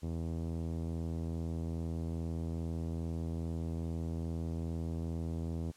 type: tone with low-pass filter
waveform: 5% pulse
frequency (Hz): 82.41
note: E2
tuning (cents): 0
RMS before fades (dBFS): -37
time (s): 0.02-5.72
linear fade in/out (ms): 20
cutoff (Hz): 200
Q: 0.53
effects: white hiss -63 dBFS RMS until 5.76 s + low-pass 9000 Hz 12 dB/octave